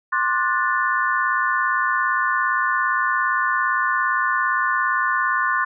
sine chord, D dominant seventh, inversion third, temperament just, 1057.2 / 1174.7 / 1468.3 / 1762 Hz, C6 / D6 / F#6 / A6, +18 / 0 / -14 / +2 cents, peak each -22 / -26 / -23 / -23 dBFS, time 0.12-5.65 s, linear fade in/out 10 ms, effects none

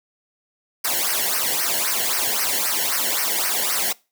white noise with flanger, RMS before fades -22 dBFS, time 0.84-3.93 s, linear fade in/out 10 ms, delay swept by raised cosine 0.27 to 0.84 ms, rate 3.8 Hz, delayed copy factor -1, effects noise-tail reverb RT60 0.3 s tail -24 dB re dry

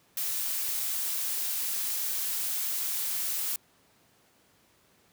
blue noise, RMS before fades -31 dBFS, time 0.17-3.56 s, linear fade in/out 2 ms, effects pink hiss -64 dBFS RMS until 5.12 s + high-pass 100 Hz 12 dB/octave

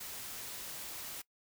white noise, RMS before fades -44 dBFS, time 0-1.22 s, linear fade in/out 10 ms, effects noise-tail reverb RT60 0.1 s tail -21 dB re dry

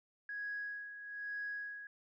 sine tone with tremolo, 1661.2 Hz, G#6, in tune, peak -37 dBFS, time 0.29-1.87 s, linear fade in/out 2 ms, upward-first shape sine, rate 1.1 Hz, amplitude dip 65%, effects tanh soft clip ceiling -33 dBFS

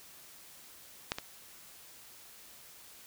clicks, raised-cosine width 0.2 ms, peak -13 / -19 dBFS, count 2, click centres 1.119 / 1.185 s, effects white hiss -54 dBFS RMS until 3.06 s

